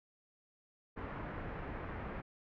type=low-pass noise; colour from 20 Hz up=pink; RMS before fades=-43 dBFS; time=0.96-2.22 s; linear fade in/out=20 ms; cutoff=2000 Hz; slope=24 dB/octave; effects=none